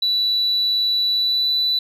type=tone with pitch glide; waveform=sine; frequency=3951 to 3976 Hz; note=B7 to B7; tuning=0 to +11 cents; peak=-15 dBFS; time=0.02-1.79 s; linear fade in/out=5 ms; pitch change=+11 cents; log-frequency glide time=1.12-1.5 s; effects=tanh soft clip ceiling -13 dBFS